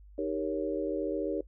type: chord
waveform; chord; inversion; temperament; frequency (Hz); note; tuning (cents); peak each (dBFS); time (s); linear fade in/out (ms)
sine; Eb dominant seventh; none; equal; 311.1 / 392 / 466.2 / 554.4; Eb4 / G4 / Bb4 / Db5; 0 / 0 / 0 / 0; -34 / -35 / -35 / -35; 0.18-1.41; 5
effects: noise-tail reverb RT60 0.1 s tail -21 dB re dry + added 50 Hz sine -50 dBFS peak until 1.47 s